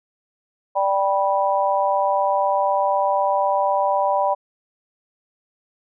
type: chord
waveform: sine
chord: G major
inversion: second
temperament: just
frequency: 588 / 784 / 980 Hz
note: D5 / G5 / B5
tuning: +2 / 0 / -14 cents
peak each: -21 dBFS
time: 0.75-4.35 s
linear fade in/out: 20 ms
effects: none